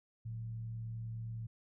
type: tone with frequency modulation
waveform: sine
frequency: 113.4 Hz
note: A#2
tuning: 47 cents flat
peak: -39 dBFS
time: 0.25-1.47 s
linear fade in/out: 10 ms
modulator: 69.6 Hz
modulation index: 0.28
effects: none